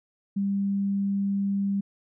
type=tone; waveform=sine; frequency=198.4 Hz; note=G3; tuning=21 cents sharp; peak=-23 dBFS; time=0.36-1.81 s; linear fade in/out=10 ms; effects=none